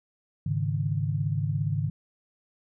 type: chord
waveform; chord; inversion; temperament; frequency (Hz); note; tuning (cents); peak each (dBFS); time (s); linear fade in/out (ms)
sine; Ab suspended fourth; none; just; 103.83 / 138.43 / 155.74; Ab2 / Db3 / Eb3; 0 / -2 / +2; -29; 0.46-1.9; 5
effects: none